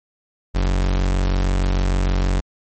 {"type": "tone", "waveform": "40% pulse", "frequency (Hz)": 46.43, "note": "F#1", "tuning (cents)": 7, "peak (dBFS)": -15, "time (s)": [0.54, 2.41], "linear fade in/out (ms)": 20, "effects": ["MP3 32 kbps"]}